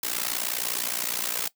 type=noise with amplitude modulation; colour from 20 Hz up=white; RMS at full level=-25 dBFS; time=0.03-1.48 s; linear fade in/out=5 ms; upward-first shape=sine; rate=59.7 Hz; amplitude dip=90%; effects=noise-tail reverb RT60 0.1 s tail -19 dB re dry + high-pass 200 Hz 12 dB/octave